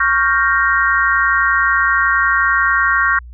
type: chord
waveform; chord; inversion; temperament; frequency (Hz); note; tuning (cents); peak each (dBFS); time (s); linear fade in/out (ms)
sine; G half-diminished seventh; second; equal; 1108.7 / 1396.9 / 1568 / 1864.7; Db6 / F6 / G6 / Bb6; 0 / 0 / 0 / 0; -17; 0-3.19; 5
effects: added 60 Hz sine -32 dBFS peak until 3.33 s